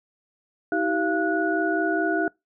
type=tone cluster; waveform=sine; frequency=319.7 / 384.4 / 689 / 1465 Hz; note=D#4 / G4 / F5 / F#6; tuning=+47 / -34 / -24 / -18 cents; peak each=-25 / -27 / -27 / -27 dBFS; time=0.72-2.28 s; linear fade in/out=2 ms; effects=noise-tail reverb RT60 0.2 s tail -25 dB re dry